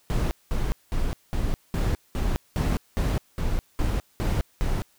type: noise bursts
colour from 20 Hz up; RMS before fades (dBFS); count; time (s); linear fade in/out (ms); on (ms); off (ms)
brown; -24; 12; 0.1-4.82; 0; 210; 200
effects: white hiss -62 dBFS RMS until 4.98 s